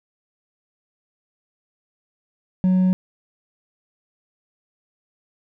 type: tone with hard clipping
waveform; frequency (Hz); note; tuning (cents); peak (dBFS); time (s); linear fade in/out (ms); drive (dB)
sine; 185; F#3; 0; -15; 2.64-2.93; 0; 2
effects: none